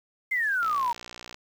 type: exponential sweep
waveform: sine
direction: down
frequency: 2123 to 916 Hz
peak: -23 dBFS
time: 0.31-0.93 s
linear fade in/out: 10 ms
type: click train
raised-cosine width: 0.2 ms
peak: -22 dBFS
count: 44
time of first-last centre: 0.63-1.344 s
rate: 60.2 Hz
effects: 8-bit